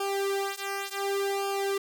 sawtooth tone with flanger, 395.5 Hz, G4, 15 cents sharp, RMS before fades -30 dBFS, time 0-1.78 s, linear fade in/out 5 ms, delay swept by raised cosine 0.51 to 2.81 ms, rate 0.68 Hz, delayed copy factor -0.95, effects none

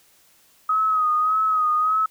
sine tone with vibrato, 1262 Hz, D#6, 24 cents sharp, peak -17 dBFS, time 0.69-2.06 s, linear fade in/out 5 ms, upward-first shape sine, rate 1.7 Hz, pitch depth 44 cents each way, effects white hiss -57 dBFS RMS until 2.1 s

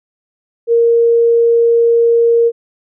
sine tone, 466 Hz, A#4, 1 cent flat, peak -7 dBFS, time 0.67-2.52 s, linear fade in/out 50 ms, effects none

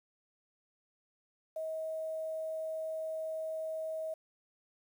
sine tone with quantisation, 637 Hz, D#5, 41 cents sharp, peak -35 dBFS, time 1.56-4.14 s, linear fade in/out 5 ms, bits 10, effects none

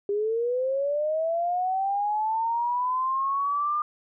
sine linear sweep, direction up, 399.4 to 1209 Hz, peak -23 dBFS, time 0.09-3.82 s, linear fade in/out 2 ms, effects none

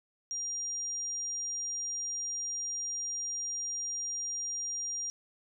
sine tone, 5700 Hz, F8, 34 cents sharp, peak -33 dBFS, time 0.31-5.1 s, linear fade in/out 0 ms, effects none

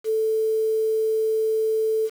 sine tone with quantisation, 440 Hz, A4, in tune, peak -19 dBFS, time 0.04-2.1 s, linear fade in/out 50 ms, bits 7, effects none

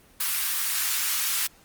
white high-pass noise, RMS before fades -26 dBFS, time 0.2-1.47 s, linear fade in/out 5 ms, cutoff 1100 Hz, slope 24 dB/octave, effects pink hiss -56 dBFS RMS until 1.64 s + Opus 24 kbps

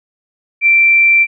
sine tone, 2349 Hz, D7, in tune, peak -6 dBFS, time 0.61-1.27 s, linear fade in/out 50 ms, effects none

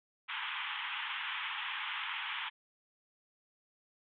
white band-pass noise, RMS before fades -39 dBFS, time 0.28-2.5 s, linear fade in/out 20 ms, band 840 to 3400 Hz, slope 96 dB/octave, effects none

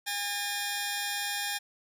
10% pulse tone pair together, 816 / 1809.8 Hz, G#5 / A6, -31 / +48 cents, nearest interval octave + major second, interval 1379 cents, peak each -25 dBFS, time 0.06-1.59 s, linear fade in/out 20 ms, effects none

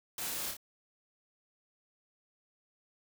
white noise with echo, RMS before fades -39 dBFS, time 0.18-0.51 s, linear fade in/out 2 ms, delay 29 ms, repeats 2, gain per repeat -4 dB, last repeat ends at 0.568 s, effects none

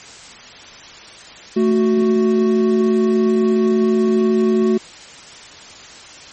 triangle tone pair together, 221 / 370 Hz, A3 / F#4, +8 / 0 cents, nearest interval major sixth, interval 892 cents, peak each -13 dBFS, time 1.56-4.78 s, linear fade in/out 10 ms, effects white hiss -38 dBFS RMS until 6.32 s + MP3 32 kbps

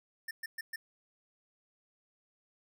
square tone bursts, 1795 Hz, A6, 34 cents sharp, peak -38 dBFS, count 4, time 0.28-0.76 s, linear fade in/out 5 ms, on 30 ms, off 120 ms, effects none

